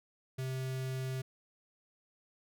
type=tone with notch filter; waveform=square; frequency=130.81 Hz; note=C3; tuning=in tune; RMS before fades=-37 dBFS; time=0.38-1.22 s; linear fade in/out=10 ms; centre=980 Hz; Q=1.9; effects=none